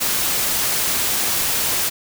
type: noise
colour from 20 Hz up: white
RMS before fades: -20 dBFS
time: 0-1.9 s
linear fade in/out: 20 ms
effects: none